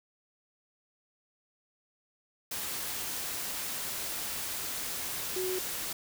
sine tone in noise, 370 Hz, F#4, in tune, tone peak -31 dBFS, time 5.36-5.59 s, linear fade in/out 5 ms, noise white, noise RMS -36 dBFS, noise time 2.51-5.93 s, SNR +2 dB, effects none

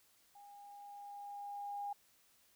sine tone with level ramp, 812 Hz, G#5, 39 cents flat, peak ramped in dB -55 to -38 dBFS, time 0.35-1.93 s, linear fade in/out 5 ms, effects white hiss -70 dBFS RMS until 2.55 s

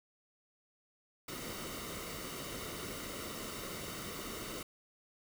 pink noise with comb filter, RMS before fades -43 dBFS, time 1.28-4.63 s, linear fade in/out 5 ms, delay 1.2 ms, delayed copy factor -0.6, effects none

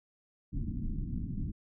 pink low-pass noise, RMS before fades -35 dBFS, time 0.52-1.52 s, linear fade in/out 20 ms, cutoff 280 Hz, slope 48 dB/octave, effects none

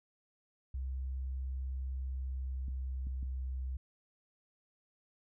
sine tone with pitch glide, 65.41 to 64.7 Hz, C2 to C2, 0 to -19 cents, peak -35 dBFS, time 0.74-3.77 s, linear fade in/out 5 ms, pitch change -19 cents, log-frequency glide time 1.91-3.48 s
clicks, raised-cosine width 5 ms, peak -36 dBFS, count 3, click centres 2.683 / 3.07 / 3.229 s
effects none

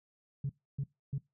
sine tone bursts, 138.59 Hz, C#3, in tune, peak -30 dBFS, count 3, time 0.44-1.182 s, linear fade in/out 5 ms, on 54 ms, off 290 ms, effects noise-tail reverb RT60 0.2 s tail -22 dB re dry + tanh soft clip ceiling -27 dBFS

